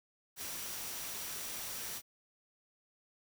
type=tone in noise; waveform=sine; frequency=5800 Hz; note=F#8; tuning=35 cents flat; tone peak=-51 dBFS; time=0.36-2.02 s; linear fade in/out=50 ms; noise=white; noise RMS=-42 dBFS; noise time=0.36-2.02 s; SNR=-12 dB; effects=none